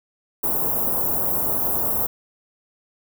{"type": "band-stop noise", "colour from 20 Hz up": "white", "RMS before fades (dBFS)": -22, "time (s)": [0.43, 2.07], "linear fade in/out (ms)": 10, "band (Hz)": [990, 13000], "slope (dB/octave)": 24, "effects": []}